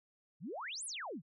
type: exponential two-way sweep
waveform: sine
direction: up then down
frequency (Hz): 130.81 to 11175 to 130.81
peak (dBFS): -40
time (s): 0.4-1.22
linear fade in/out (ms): 50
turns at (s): 0.85
effects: none